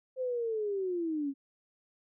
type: linear sweep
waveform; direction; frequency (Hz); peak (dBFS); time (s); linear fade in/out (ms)
sine; down; 523.3 to 269; -30; 0.16-1.34; 50
effects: none